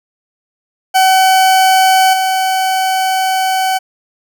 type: tone with level steps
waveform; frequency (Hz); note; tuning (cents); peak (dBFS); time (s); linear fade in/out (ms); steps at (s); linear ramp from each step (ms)
40% pulse; 757; F#5; +39; -6 / -11; 0.94-3.79; 20; 2.13; 5
effects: none